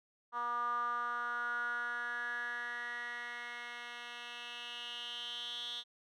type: tone with band-pass filter sweep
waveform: 10% pulse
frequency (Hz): 240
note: B3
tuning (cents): -49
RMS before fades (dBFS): -40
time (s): 0.32-5.84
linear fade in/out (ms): 50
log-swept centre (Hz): 1100 to 3500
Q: 7.6
effects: none